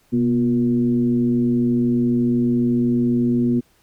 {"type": "tone with frequency modulation", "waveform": "sine", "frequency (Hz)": 242, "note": "B3", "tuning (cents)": -35, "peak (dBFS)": -15, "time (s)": [0.12, 3.61], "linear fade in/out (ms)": 20, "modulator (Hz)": 114, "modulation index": 0.68, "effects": ["pink hiss -59 dBFS RMS until 3.82 s"]}